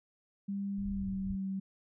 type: tone with pitch glide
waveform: sine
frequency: 198.8 to 192.58 Hz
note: G3 to G3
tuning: +25 to -30 cents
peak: -33 dBFS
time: 0.48-1.6 s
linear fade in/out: 10 ms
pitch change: -55 cents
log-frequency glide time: 0.9-1.08 s
type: low-pass noise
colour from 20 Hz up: pink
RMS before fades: -43 dBFS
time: 0.77-1.36 s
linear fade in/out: 20 ms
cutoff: 120 Hz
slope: 96 dB/octave
effects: none